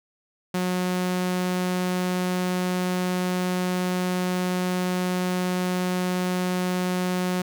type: tone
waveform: sawtooth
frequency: 181.7 Hz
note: F#3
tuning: 31 cents flat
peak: -19 dBFS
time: 0.54-7.42 s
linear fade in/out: 5 ms
effects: none